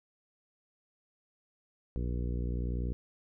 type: harmonic tone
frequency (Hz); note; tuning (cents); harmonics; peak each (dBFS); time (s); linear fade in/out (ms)
60.4; B1; -38; 1 / 2 / 3 / 4 / 5 / 6 / 7 / 8; -32 / -38 / -42 / -44 / -46 / -48 / -49 / -50; 1.96-2.93; 0
effects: none